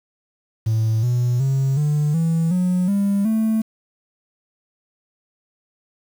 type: tone with pitch steps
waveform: triangle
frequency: 110.9 / 122.34 / 134.97 / 148.89 / 164.25 / 181.2 / 199.9 / 220.5 Hz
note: A2 / B2 / C#3 / D3 / E3 / F#3 / G3 / A3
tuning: +14 / -16 / -46 / +24 / -6 / -36 / +34 / +4 cents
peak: -13 dBFS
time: 0.66-3.62 s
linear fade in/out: 10 ms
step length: 370 ms
effects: tanh soft clip ceiling -11 dBFS + 7-bit